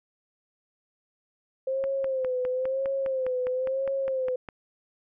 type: tone with vibrato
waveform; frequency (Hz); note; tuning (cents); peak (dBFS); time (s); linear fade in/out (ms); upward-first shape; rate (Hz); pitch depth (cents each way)
sine; 523.3; C5; 0; -25; 1.67-4.36; 5; sine; 1; 68
type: click train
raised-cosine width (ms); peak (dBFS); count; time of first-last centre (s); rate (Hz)
0.5; -23; 14; 1.84-4.488; 4.91
effects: none